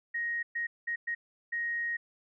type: tone bursts at uneven times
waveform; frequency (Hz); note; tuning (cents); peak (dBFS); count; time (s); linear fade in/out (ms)
sine; 1875; A#6; +10; -30; 5; 0.14-0.43 / 0.55-0.67 / 0.87-0.96 / 1.07-1.15 / 1.52-1.97; 10
effects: none